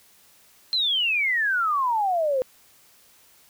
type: exponential sweep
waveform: sine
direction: down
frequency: 4186 to 500 Hz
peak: -20 dBFS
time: 0.73-2.42 s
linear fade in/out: 0 ms
effects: white hiss -56 dBFS RMS until 3.49 s